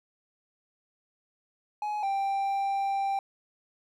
triangle tone pair in turn, 840 / 787.4 Hz, G#5 / G5, +19 / +8 cents, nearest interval minor second, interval 111 cents, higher first, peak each -27 / -24 dBFS, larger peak second, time 1.82-2.03 / 2.03-3.19 s, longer second, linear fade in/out 2 ms, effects none

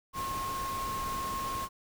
sine tone in noise, 1076 Hz, C6, 48 cents sharp, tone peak -33 dBFS, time 0.13-1.69 s, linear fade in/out 50 ms, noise pink, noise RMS -40 dBFS, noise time 0.13-1.69 s, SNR +4 dB, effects none

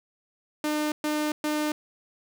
sawtooth tone bursts, 302 Hz, D4, 48 cents sharp, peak -21 dBFS, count 3, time 0.64-1.72 s, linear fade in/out 2 ms, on 280 ms, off 120 ms, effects none

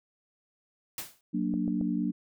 white noise with exponential decay, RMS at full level -33 dBFS, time 0.98-1.21 s, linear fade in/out 2 ms, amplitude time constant 49 ms
sine chord, Gb augmented, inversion none, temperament equal, 185 / 233.1 / 293.7 Hz, Gb3 / Bb3 / D4, 0 / 0 / 0 cents, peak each -31 dBFS, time 1.33-2.12 s, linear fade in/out 20 ms
clicks, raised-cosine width 2 ms, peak -27 dBFS, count 3, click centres 1.539 / 1.679 / 1.812 s
effects none

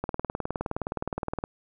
click train, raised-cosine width 1 ms, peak -15 dBFS, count 28, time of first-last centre 0.04-1.439 s, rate 19.3 Hz, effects none

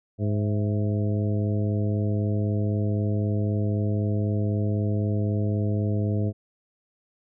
harmonic tone with a mistuned harmonic, 103.9 Hz, G#2, 1 cent sharp, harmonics 1 / 2 / 3 / 4 / 5 / 6, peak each -23 / -29 / -33 / -35 / -37 / -39 dBFS, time 0.18-6.33 s, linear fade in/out 50 ms, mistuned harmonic 6, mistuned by +88 cents, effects none

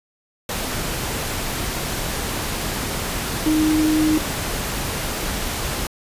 sine tone in noise, 310 Hz, D#4, 6 cents flat, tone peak -15 dBFS, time 3.46-4.18 s, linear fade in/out 2 ms, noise pink, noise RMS -25 dBFS, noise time 0.49-5.87 s, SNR +7 dB, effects resampled to 32000 Hz

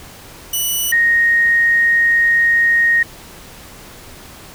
5% pulse / sine tone pair in turn, 2960 / 1864.7 Hz, F#7 / A#6, 0 / 0 cents, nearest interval minor sixth, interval 800 cents, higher first, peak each -8 / -10 dBFS, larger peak first, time 0.53-0.92 / 0.92-3.03 s, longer second, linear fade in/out 5 ms, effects pink hiss -38 dBFS RMS until 4.54 s

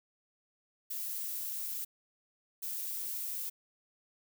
violet noise bursts at uneven times, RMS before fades -38 dBFS, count 2, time 0.9-1.85 / 2.62-3.5 s, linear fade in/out 10 ms, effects none

